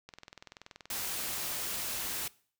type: click train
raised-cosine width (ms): 0.2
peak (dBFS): -29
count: 31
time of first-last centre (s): 0.09-1.525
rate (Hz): 20.9
type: noise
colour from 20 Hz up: white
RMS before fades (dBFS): -36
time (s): 0.9-2.28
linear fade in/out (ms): 5
effects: noise-tail reverb RT60 0.5 s tail -22 dB re dry